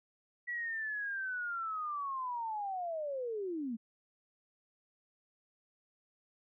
sine linear sweep, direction down, 1950 to 213.8 Hz, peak -35 dBFS, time 0.47-3.77 s, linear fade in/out 20 ms, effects none

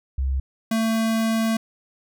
sine / square tone pair in turn, 66.6 / 224 Hz, C2 / A3, +31 / +31 cents, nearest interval octave + major sixth, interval 2100 cents, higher second, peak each -20 dBFS, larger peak neither, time 0.18-0.4 / 0.71-1.57 s, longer second, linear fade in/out 5 ms, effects none

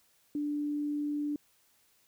sine tone, 293.7 Hz, D4, in tune, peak -30 dBFS, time 0.35-1.36 s, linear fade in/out 2 ms, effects white hiss -68 dBFS RMS until 2.07 s

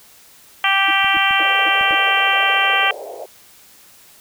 harmonic tone, 391.1 Hz, G4, 4 cents flat, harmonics 2 / 3 / 4 / 5 / 6 / 7 / 8, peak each -21 / -21 / -21 / -21 / -21 / -21 / -21 dBFS, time 0.64-2.91 s, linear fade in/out 2 ms
sine tone bursts, 321.7 Hz, E4, 42 cents flat, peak -28 dBFS, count 5, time 0.88-1.95 s, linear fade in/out 5 ms, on 30 ms, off 230 ms
clicks, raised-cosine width 3 ms, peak -24 dBFS, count 5, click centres 1.045 / 1.17 / 1.309 / 1.811 / 1.909 s
pink band-pass noise, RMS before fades -32 dBFS, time 1.39-3.26 s, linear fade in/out 5 ms, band 420 to 760 Hz, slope 48 dB/octave
effects white hiss -47 dBFS RMS until 4.2 s

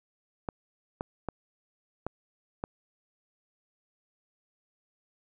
clicks, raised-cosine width 1 ms, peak -18 dBFS, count 5, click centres 0.488 / 1.009 / 1.287 / 2.066 / 2.639 s, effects none

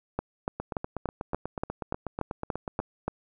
two click trains, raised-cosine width 1 ms, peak -14 / -18 dBFS, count 11 / 19, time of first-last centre 0.19-3.08 / 0.6-2.8 s, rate 3.46 / 8.18 Hz, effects none

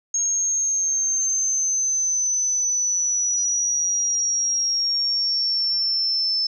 sine exponential sweep, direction down, 6540 to 5270 Hz, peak -19 dBFS, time 0.14-6.47 s, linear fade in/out 5 ms, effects none

